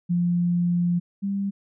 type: tone pair in turn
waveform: sine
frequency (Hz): 174.61 / 198.1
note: F3 / G3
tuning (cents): 0 / +18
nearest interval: major second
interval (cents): 218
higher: second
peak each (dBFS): -19 / -23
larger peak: first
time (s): 0.09-1 / 1.22-1.51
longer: first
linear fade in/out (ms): 20
effects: none